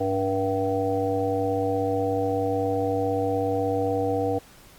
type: harmonic tone with a mistuned harmonic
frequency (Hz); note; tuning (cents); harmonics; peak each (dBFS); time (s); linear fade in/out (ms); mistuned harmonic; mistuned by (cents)
96.2; G2; -32; 1 / 3 / 5 / 7 / 8; -31 / -29 / -25 / -31 / -30; 0-4.39; 10; 1; +98
effects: pink hiss -51 dBFS RMS until 4.78 s + Opus 48 kbps